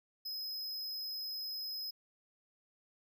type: tone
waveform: square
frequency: 5090 Hz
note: D#8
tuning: 39 cents sharp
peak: -39 dBFS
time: 0.25-1.91 s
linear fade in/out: 10 ms
effects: none